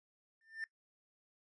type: tone with exponential growth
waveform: triangle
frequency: 1792 Hz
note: A6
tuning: 31 cents sharp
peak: -34 dBFS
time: 0.41-0.64 s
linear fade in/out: 1 ms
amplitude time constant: 50 ms
effects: noise-tail reverb RT60 0.1 s tail -20 dB re dry + resampled to 22050 Hz